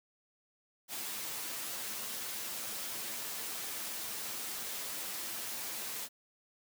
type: noise with comb filter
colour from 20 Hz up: white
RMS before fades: -40 dBFS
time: 0.88-6.09 s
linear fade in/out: 50 ms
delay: 9.1 ms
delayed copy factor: +0.55
effects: high-pass 150 Hz 12 dB/octave